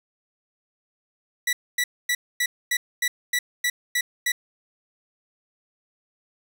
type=tone bursts; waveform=sawtooth; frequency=1954 Hz; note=B6; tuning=19 cents flat; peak=-17 dBFS; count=10; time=1.47-4.32 s; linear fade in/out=5 ms; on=60 ms; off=250 ms; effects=none